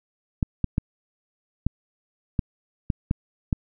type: clicks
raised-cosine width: 5 ms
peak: -9 dBFS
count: 8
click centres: 0.428 / 0.643 / 0.781 / 1.666 / 2.392 / 2.902 / 3.111 / 3.528 s
effects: none